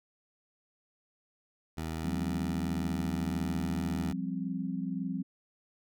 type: tone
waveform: 15% pulse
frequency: 80.3 Hz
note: E2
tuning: 45 cents flat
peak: -28 dBFS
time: 1.77-4.13 s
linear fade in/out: 10 ms
type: chord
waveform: sine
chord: F suspended second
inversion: none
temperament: just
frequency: 174.61 / 196.44 / 261.9 Hz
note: F3 / G3 / C4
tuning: 0 / +4 / +2 cents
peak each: -36 dBFS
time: 2.04-5.23 s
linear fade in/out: 10 ms
effects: none